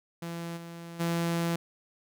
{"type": "tone with level steps", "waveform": "sawtooth", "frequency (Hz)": 168.9, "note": "E3", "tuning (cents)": 42, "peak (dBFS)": [-31, -37, -23], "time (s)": [0.22, 1.56], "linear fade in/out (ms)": 5, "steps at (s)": [0.56, 0.99], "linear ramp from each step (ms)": 20, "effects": []}